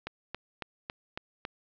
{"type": "click train", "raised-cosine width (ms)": 0.3, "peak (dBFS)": -19, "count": 6, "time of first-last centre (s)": [0.07, 1.451], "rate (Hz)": 3.62, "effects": ["low-pass 5000 Hz 12 dB/octave", "10-bit"]}